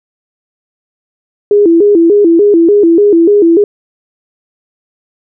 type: tone with vibrato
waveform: sine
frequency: 370.7 Hz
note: F#4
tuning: 3 cents sharp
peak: -3 dBFS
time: 1.51-3.64 s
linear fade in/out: 2 ms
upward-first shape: square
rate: 3.4 Hz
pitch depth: 180 cents each way
effects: none